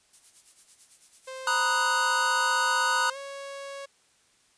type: noise with tremolo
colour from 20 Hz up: violet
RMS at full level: -46 dBFS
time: 0.13-2.25 s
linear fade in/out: 2 ms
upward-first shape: sine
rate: 9 Hz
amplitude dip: 75%
type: tone with pitch glide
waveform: sawtooth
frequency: 523.3 to 554.4 Hz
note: C5 to C#5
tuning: 0 to 0 cents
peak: -33 dBFS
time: 1.27-3.86 s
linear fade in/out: 10 ms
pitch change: +100 cents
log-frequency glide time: 3.11-3.17 s
type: chord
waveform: square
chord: B major seventh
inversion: third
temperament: equal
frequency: 932.3 / 987.8 / 1244.5 / 1480 Hz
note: A#5 / B5 / D#6 / F#6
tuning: 0 / 0 / 0 / 0 cents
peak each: -31 / -31 / -29 / -27 dBFS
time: 1.47-3.1 s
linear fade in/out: 2 ms
effects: white hiss -64 dBFS RMS until 4.57 s + resampled to 22050 Hz